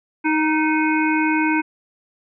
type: harmonic tone with a mistuned harmonic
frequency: 312 Hz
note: D#4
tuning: 5 cents sharp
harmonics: 1 / 3 / 5 / 7 / 8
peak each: -18 / -23 / -25 / -26 / -27 dBFS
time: 0.24-1.62 s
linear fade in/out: 20 ms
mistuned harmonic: 5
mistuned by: -34 cents
effects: none